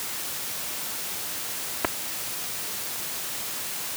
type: clicks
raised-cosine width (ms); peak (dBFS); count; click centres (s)
0.5; -5; 2; 1.847 / 1.85
effects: white hiss -32 dBFS RMS until 3.96 s + high-pass 80 Hz 12 dB/octave